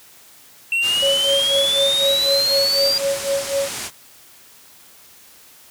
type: exponential sweep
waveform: triangle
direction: up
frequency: 2700 to 4801 Hz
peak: -15 dBFS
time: 0.72-2.98 s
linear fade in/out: 2 ms
type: low-pass noise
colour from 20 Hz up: white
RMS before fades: -29 dBFS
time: 0.81-3.91 s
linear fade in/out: 50 ms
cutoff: 9900 Hz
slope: 24 dB/octave
type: tone with tremolo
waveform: sine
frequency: 554.4 Hz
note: C#5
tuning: in tune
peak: -16 dBFS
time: 1.02-3.69 s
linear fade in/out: 10 ms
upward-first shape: sine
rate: 4 Hz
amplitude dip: 90%
effects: white hiss -47 dBFS RMS until 5.7 s + high-pass 60 Hz 12 dB/octave